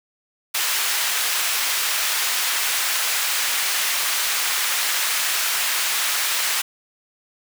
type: high-pass noise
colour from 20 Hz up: pink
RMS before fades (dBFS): -22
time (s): 0.54-6.62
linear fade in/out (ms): 10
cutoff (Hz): 1500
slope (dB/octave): 12
effects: none